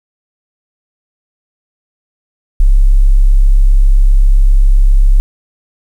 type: tone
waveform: sine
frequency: 33.77 Hz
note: C#1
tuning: 44 cents flat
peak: -3 dBFS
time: 2.6-5.2 s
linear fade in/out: 0 ms
effects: 7-bit